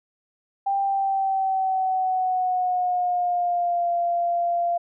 sine tone with pitch glide, 790 to 691.7 Hz, G5 to F5, +13 to -17 cents, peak -20 dBFS, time 0.66-4.78 s, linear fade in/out 10 ms, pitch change -230 cents, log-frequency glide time 0.79-3.9 s, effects none

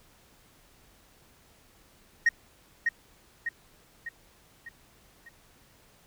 sine tone with echo, 1869 Hz, A#6, 4 cents sharp, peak -15 dBFS, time 2.26-2.29 s, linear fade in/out 5 ms, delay 600 ms, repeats 5, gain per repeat -6 dB, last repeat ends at 5.29 s, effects tanh soft clip ceiling -17 dBFS + pink hiss -60 dBFS RMS until 6.06 s

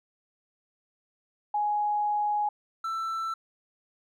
sine / triangle tone pair in turn, 834 / 1331.6 Hz, G#5 / E6, +7 / +17 cents, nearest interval minor sixth, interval 810 cents, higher second, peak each -24 / -27 dBFS, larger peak first, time 1.54-2.49 / 2.84-3.34 s, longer first, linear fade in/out 5 ms, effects none

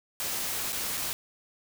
white noise with dropouts, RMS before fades -32 dBFS, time 0.2-1.13 s, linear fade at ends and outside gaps 0 ms, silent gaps 0.723-0.729 / 0.972-0.976 s, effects none

